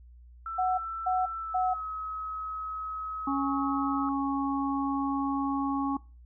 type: tone with pitch glide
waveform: sine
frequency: 1332 to 1278.5 Hz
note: E6 to D#6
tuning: +18 to +47 cents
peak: -33 dBFS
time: 0.46-4.09 s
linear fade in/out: 2 ms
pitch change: -71 cents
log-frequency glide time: 1.37-1.8 s
type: tone bursts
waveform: sine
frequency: 740 Hz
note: F#5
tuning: in tune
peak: -24 dBFS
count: 3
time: 0.58-1.74 s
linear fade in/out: 10 ms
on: 200 ms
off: 280 ms
type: harmonic tone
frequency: 276 Hz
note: C#4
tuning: 7 cents flat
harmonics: 1 / 3 / 4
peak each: -28 / -34 / -34 dBFS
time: 3.27-5.97 s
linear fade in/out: 5 ms
effects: noise-tail reverb RT60 0.3 s tail -20 dB re dry + added 60 Hz sine -49 dBFS peak until 6.25 s